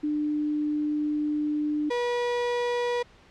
sine / 35% pulse tone pair in turn, 299.2 / 483.8 Hz, D4 / B4, +32 / -36 cents, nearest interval minor sixth, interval 832 cents, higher second, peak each -24 / -23 dBFS, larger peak second, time 0.03-1.9 / 1.9-3.03 s, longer first, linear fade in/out 10 ms, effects pink hiss -55 dBFS RMS until 3.3 s + low-pass 4000 Hz 12 dB/octave

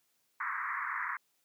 pink band-pass noise, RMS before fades -36 dBFS, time 0.4-1.17 s, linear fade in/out 5 ms, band 990 to 2100 Hz, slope 96 dB/octave, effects white hiss -75 dBFS RMS until 1.44 s + high-pass 100 Hz 12 dB/octave

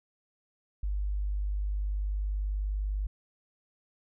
sine tone, 50.1 Hz, G1, 38 cents sharp, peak -28 dBFS, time 0.83-3.07 s, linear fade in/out 5 ms, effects none

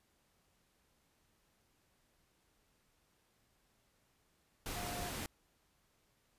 sine tone in noise, 709 Hz, F5, 26 cents sharp, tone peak -45 dBFS, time 4.76-5.09 s, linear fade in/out 0 ms, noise pink, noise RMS -42 dBFS, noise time 4.66-5.26 s, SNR -6 dB, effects pink hiss -75 dBFS RMS until 6.38 s + resampled to 32000 Hz

